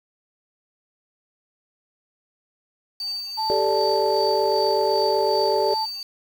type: tone with tremolo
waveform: sine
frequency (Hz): 4600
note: D8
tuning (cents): -37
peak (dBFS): -25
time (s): 3-6.03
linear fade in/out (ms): 2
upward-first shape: sine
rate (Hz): 2.6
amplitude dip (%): 50
type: tone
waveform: sine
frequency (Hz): 879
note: A5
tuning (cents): -2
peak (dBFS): -23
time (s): 3.37-5.86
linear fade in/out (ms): 20
type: chord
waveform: sine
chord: G suspended second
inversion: none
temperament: equal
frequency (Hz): 392 / 440 / 587.3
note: G4 / A4 / D5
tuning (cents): 0 / 0 / 0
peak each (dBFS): -23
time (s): 3.5-5.74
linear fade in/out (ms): 0
effects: tanh soft clip ceiling -9 dBFS + 7-bit